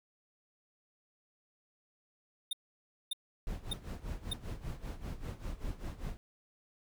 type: tone bursts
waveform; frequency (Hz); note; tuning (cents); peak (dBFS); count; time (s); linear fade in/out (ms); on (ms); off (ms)
square; 3640; A#7; -42; -33; 4; 2.51-4.334; 5; 21; 580
type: noise with tremolo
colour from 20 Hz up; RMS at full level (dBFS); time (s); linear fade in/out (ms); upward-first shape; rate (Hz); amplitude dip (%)
brown; -38; 3.47-6.17; 0; sine; 5.1; 80
effects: none